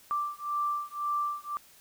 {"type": "beating tone pair", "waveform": "sine", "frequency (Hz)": [1174.7, 1176.6], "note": ["D6", "D6"], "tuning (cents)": [0, 3], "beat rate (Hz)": 1.9, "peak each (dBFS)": [-32, -32], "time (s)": [0.11, 1.57], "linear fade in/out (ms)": 0, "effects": ["white hiss -57 dBFS RMS until 1.8 s"]}